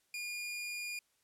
sawtooth tone, 2427 Hz, D#7, 44 cents flat, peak -35 dBFS, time 0.14-0.99 s, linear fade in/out 2 ms, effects white hiss -75 dBFS RMS until 1.23 s + low-pass 12000 Hz 12 dB/octave

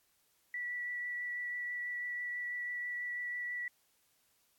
sine tone with vibrato, 1952 Hz, B6, 21 cents flat, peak -36 dBFS, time 0.54-3.68 s, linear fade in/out 2 ms, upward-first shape triangle, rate 6.1 Hz, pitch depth 12 cents each way, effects white hiss -73 dBFS RMS until 4.58 s + AAC 64 kbps

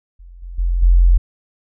sine tone with level steps, 43.65 Hz, F1, in tune, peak -36 / -28 / -14 / -7 dBFS, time 0.19-1.18 s, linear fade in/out 10 ms, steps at 0.42 / 0.58 / 0.82 s, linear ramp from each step 10 ms, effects none

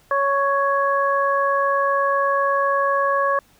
harmonic tone, 556 Hz, C#5, 5 cents sharp, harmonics 1 / 2 / 3, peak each -21 / -19 / -25 dBFS, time 0.11-3.39 s, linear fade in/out 2 ms, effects pink hiss -56 dBFS RMS until 3.59 s

